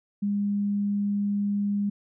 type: tone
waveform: sine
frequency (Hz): 203.1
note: G#3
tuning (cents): -38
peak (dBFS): -23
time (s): 0.22-1.9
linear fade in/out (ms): 10
effects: none